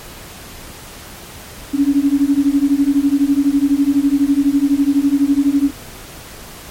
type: beating tone pair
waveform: sine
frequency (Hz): 275.4 / 287.4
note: C#4 / D4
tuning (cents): -11 / -37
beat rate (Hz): 12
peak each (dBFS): -14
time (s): 1.73-5.71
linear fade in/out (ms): 20
effects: pink hiss -35 dBFS RMS until 6.7 s + MP3 64 kbps